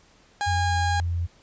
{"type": "tone", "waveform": "30% pulse", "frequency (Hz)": 817, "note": "G#5", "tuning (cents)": -29, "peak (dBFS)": -21, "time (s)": [0.41, 1], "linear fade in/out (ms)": 0}
{"type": "tone with pitch glide", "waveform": "sine", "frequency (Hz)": [88.9, 85.72], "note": ["F2", "F2"], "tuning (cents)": [31, -32], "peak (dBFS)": -23, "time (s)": [0.46, 1.27], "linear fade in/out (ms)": 20, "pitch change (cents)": -63, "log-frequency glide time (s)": [0.57, 0.92]}
{"effects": ["pink hiss -57 dBFS RMS until 1.42 s", "resampled to 16000 Hz"]}